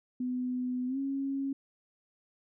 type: tone with pitch glide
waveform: sine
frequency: 250.9 to 273.6 Hz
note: B3 to C#4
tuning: +28 to -23 cents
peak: -30 dBFS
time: 0.2-1.53 s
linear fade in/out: 5 ms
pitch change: +149 cents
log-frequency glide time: 0.87-0.98 s
effects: none